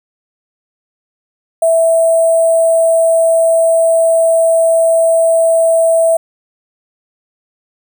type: tone with sample-and-hold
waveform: sine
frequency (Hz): 659.3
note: E5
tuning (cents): 0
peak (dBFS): -7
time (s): 1.62-6.17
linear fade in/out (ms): 5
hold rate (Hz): 8820
effects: none